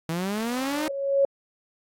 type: linear sweep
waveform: sawtooth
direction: up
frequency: 158.9 to 314.7 Hz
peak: -22 dBFS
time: 0.09-0.88 s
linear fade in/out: 0 ms
type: tone with exponential growth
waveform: sine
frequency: 553 Hz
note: C#5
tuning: 4 cents flat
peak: -15 dBFS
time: 0.37-1.25 s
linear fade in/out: 2 ms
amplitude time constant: 190 ms
effects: AAC 48 kbps